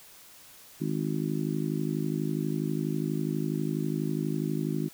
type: harmonic tone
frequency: 52.2 Hz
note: G#1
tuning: 10 cents sharp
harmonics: 3 / 4 / 5 / 6 / 7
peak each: -31 / -34 / -34 / -34 / -37 dBFS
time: 0.8-4.89 s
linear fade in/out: 20 ms
effects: white hiss -52 dBFS RMS until 4.93 s